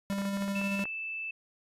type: tone with tremolo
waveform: square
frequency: 198.2 Hz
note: G3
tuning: 19 cents sharp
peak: -30 dBFS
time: 0.1-0.84 s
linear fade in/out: 0 ms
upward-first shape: square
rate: 13 Hz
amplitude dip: 25%
type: clicks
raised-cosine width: 0.5 ms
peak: -27 dBFS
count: 10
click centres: 0.126 / 0.185 / 0.219 / 0.253 / 0.372 / 0.423 / 0.48 / 0.615 / 0.793 / 0.855 s
type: tone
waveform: sine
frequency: 2637 Hz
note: E7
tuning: in tune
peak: -34 dBFS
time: 0.55-1.31 s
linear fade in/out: 5 ms
effects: resampled to 32000 Hz